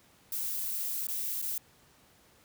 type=noise with dropouts; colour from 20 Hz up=violet; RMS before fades=-34 dBFS; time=0.32-1.58 s; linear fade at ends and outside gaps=2 ms; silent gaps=1.07-1.085 / 1.417-1.424 s; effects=pink hiss -62 dBFS RMS until 2.44 s + high-pass 60 Hz 12 dB/octave